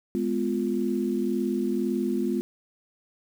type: chord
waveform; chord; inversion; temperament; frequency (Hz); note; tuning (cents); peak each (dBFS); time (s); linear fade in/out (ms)
sine; F diminished; first; just; 209.5 / 251.4 / 349.2; Ab3 / Cb4 / F4; +15 / +31 / 0; -28; 0.15-2.41; 0
effects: 8-bit